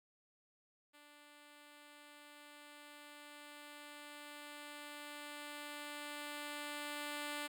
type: tone with level ramp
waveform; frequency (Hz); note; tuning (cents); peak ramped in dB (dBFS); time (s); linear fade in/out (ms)
5% pulse; 293.7; D4; 0; -49 to -29; 0.93-7.48; 20
effects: none